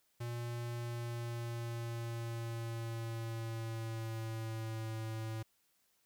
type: tone with pitch glide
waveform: square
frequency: 119 to 111.03 Hz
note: A#2 to A2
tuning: +36 to +16 cents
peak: -39 dBFS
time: 0.2-5.43 s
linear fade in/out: 10 ms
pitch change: -120 cents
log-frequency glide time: 0.75-4.94 s
effects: white hiss -75 dBFS RMS until 6.05 s